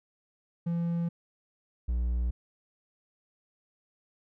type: tone pair in turn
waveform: triangle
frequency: 169.9 / 59.88 Hz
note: F3 / A#1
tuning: -47 / +47 cents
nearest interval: octave + tritone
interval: 1806 cents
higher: first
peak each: -25 / -24 dBFS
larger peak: second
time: 0.66-1.09 / 1.88-2.31 s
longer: neither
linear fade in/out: 10 ms
effects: none